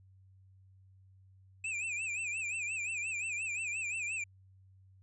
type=tone with vibrato; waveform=square; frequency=2519 Hz; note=D#7; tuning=21 cents sharp; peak=-35 dBFS; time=1.64-4.24 s; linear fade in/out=5 ms; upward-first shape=sine; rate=5.7 Hz; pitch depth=120 cents each way; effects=added 95 Hz sine -58 dBFS peak until 5.02 s + resampled to 24000 Hz